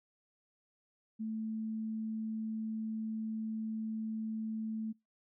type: tone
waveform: sine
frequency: 220 Hz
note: A3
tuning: in tune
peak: -35 dBFS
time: 1.19-4.93 s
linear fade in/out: 20 ms
effects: noise-tail reverb RT60 0.2 s tail -26 dB re dry